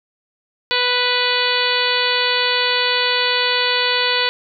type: harmonic tone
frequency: 493.9 Hz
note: B4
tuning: in tune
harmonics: 1 / 2 / 3 / 4 / 5 / 6 / 7 / 8 / 9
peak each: -24 / -24 / -24 / -24 / -24 / -24 / -24 / -24 / -24 dBFS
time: 0.71-4.29 s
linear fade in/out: 0 ms
effects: none